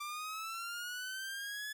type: linear sweep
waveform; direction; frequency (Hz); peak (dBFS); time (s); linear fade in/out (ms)
sawtooth; up; 1174.7 to 1717; -36; 0-1.73; 10
effects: none